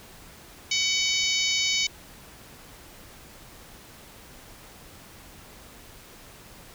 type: harmonic tone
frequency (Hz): 752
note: F#5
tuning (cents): +28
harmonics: 3 / 4 / 5 / 6 / 7 / 8 / 9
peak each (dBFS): -28 / -29 / -30 / -31 / -31 / -32 / -33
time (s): 0.71-1.87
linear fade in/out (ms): 5
effects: pink hiss -48 dBFS RMS until 6.74 s